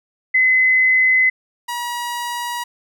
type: tone pair in turn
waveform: sine / sawtooth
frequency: 2034 / 959.9 Hz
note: C7 / B5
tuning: -50 / -50 cents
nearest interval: octave + minor second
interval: 1300 cents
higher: first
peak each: -11 / -19 dBFS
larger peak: first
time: 0.34-1.3 / 1.68-2.64 s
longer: neither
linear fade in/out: 10 ms
effects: none